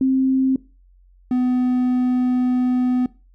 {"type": "tone pair in turn", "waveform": ["sine", "triangle"], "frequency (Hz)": [263.6, 250.9], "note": ["C4", "B3"], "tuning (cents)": [13, 28], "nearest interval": "minor second", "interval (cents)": 85, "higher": "first", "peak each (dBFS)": -14, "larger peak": "neither", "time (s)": [[0.01, 0.56], [1.31, 3.06]], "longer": "second", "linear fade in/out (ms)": 2, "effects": ["noise-tail reverb RT60 0.3 s tail -20 dB re dry", "added 45 Hz sine -49 dBFS peak until 3.34 s"]}